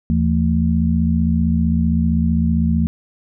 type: tone cluster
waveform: sine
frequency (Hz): 78.8 / 169.4 / 224.9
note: D#2 / E3 / A3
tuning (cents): +23 / +48 / +38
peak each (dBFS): -18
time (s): 0.1-2.87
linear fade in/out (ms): 0
effects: none